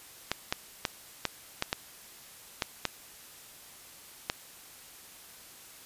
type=clicks; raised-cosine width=0.2 ms; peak=-10 dBFS; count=9; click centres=0.316 / 0.525 / 0.852 / 1.253 / 1.624 / 1.729 / 2.622 / 2.853 / 4.299 s; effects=white hiss -51 dBFS RMS until 5.85 s + resampled to 32000 Hz